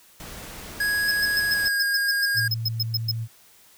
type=noise; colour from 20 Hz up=pink; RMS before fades=-39 dBFS; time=0.2-1.68 s; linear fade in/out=0 ms
type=tone with pitch glide; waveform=square; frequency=1661.2 to 1626.1 Hz; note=G#6 to G#6; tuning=0 to -37 cents; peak=-22 dBFS; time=0.8-2.48 s; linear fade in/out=5 ms; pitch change=-37 cents; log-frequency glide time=1.51-1.79 s
type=tone bursts; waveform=square; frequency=5140 Hz; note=E8; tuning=45 cents flat; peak=-22 dBFS; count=15; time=1.08-3.115 s; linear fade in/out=5 ms; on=33 ms; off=110 ms
type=tone; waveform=sine; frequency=113.5 Hz; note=A#2; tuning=46 cents flat; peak=-26 dBFS; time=2.34-3.28 s; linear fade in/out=50 ms
effects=white hiss -54 dBFS RMS until 3.77 s